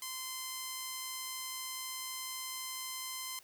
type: tone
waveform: 5% pulse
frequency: 1036 Hz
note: C6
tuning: 17 cents flat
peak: -27 dBFS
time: 0.02-3.39 s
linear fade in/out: 2 ms
effects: white hiss -61 dBFS RMS until 3.43 s